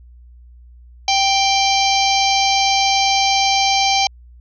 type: harmonic tone with a mistuned harmonic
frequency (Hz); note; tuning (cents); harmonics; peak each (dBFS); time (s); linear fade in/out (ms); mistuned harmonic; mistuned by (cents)
784; G5; 0; 1 / 3 / 4 / 5 / 6 / 7 / 8; -16 / -21 / -22 / -23 / -24 / -24 / -25; 1.08-4.07; 2; 5; +55
effects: added 60 Hz sine -40 dBFS peak until 4.4 s